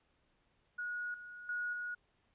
sine tone with level steps, 1452 Hz, F#6, 33 cents flat, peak -37 / -47 / -35 / -38 dBFS, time 0.78-1.95 s, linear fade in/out 10 ms, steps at 1.14 / 1.49 / 1.73 s, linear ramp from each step 2 ms, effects pink hiss -75 dBFS RMS until 2.34 s + resampled to 8000 Hz

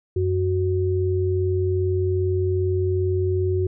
sine tone pair together, 92.5 / 370 Hz, F#2 / F#4, 0 / 0 cents, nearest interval 2 octaves, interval 2400 cents, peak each -21 / -22 dBFS, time 0.16-3.67 s, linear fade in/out 5 ms, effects none

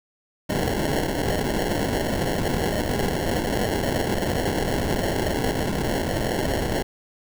white noise with sample-and-hold, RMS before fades -24 dBFS, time 0.49-6.83 s, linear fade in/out 10 ms, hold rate 1225 Hz, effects none

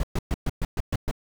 brown noise bursts, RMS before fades -24 dBFS, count 8, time 0-1.112 s, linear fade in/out 2 ms, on 34 ms, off 120 ms, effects none

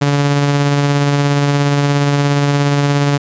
sawtooth tone with tremolo, 142.9 Hz, D3, 47 cents flat, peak -6 dBFS, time 0.01-3.18 s, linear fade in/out 10 ms, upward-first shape sine, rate 17 Hz, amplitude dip 25%, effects resampled to 16000 Hz

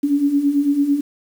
sine beating tone pair, 278.1 / 287.1 Hz, C#4 / D4, +6 / -39 cents, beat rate 9 Hz, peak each -21 / -15 dBFS, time 0.03-1.01 s, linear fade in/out 10 ms, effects 7-bit

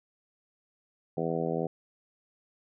harmonic tone, 82.41 Hz, E2, in tune, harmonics 2 / 3 / 4 / 5 / 6 / 7 / 8 / 9, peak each -34 / -37 / -37 / -34 / -34 / -40 / -38 / -39 dBFS, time 1.17-1.67 s, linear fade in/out 5 ms, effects none

